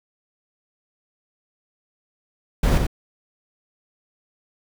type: noise with echo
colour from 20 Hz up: brown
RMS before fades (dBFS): -17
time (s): 2.63-2.78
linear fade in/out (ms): 5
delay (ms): 88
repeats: 1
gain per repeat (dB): -4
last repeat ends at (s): 2.868
effects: none